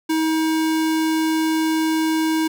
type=tone; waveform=square; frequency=318.2 Hz; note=D#4; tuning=39 cents sharp; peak=-18 dBFS; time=0.09-2.48 s; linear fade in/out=10 ms; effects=10-bit